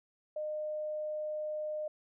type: tone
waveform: sine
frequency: 610 Hz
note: D#5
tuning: 34 cents flat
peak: -34 dBFS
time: 0.36-1.88 s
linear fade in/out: 5 ms
effects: none